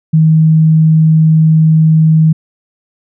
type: tone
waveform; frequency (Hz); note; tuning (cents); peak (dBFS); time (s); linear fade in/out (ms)
sine; 158.5; D#3; +32; -4; 0.13-2.33; 10
effects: none